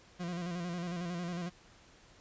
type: tone with vibrato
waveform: 40% pulse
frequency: 174.61 Hz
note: F3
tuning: in tune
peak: -35 dBFS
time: 0.19-1.5 s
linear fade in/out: 20 ms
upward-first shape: square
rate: 11 Hz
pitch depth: 47 cents each way
effects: pink hiss -60 dBFS RMS until 2.2 s + resampled to 16000 Hz